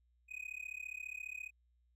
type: tone with amplitude modulation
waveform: triangle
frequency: 2501 Hz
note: D#7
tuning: 8 cents sharp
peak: -37 dBFS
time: 0.28-1.51 s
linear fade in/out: 50 ms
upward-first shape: sine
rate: 34.7 Hz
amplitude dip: 100%
effects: added 60 Hz sine -70 dBFS peak until 1.95 s